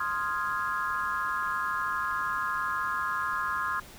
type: chord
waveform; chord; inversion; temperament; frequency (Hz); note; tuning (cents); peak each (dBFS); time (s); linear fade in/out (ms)
sine; F minor seventh; second; equal; 1046.5 / 1244.5 / 1396.9 / 1661.2; C6 / Eb6 / F6 / Ab6; 0 / 0 / 0 / 0; -32 / -33 / -34 / -34; 0-3.8; 5
effects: pink hiss -49 dBFS RMS until 3.98 s